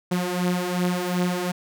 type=beating tone pair; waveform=sawtooth; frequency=177.4 / 180.1 Hz; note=F3 / F#3; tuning=+27 / -46 cents; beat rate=2.7 Hz; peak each=-23 / -20 dBFS; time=0.11-1.52 s; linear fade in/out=10 ms; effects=none